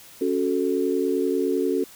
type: chord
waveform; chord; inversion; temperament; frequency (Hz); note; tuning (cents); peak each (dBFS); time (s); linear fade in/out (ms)
sine; F# minor; second; equal; 277.2 / 370 / 440; C#4 / F#4 / A4; 0 / 0 / 0; -25 / -24 / -25; 0.21-1.84; 5
effects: white hiss -47 dBFS RMS until 1.95 s